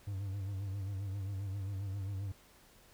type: tone with vibrato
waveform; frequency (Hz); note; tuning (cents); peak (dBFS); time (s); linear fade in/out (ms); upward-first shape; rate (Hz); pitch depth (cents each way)
triangle; 98.1; G2; +2; -34; 0.07-2.32; 5; sine; 7.5; 69
effects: pink hiss -62 dBFS RMS until 2.93 s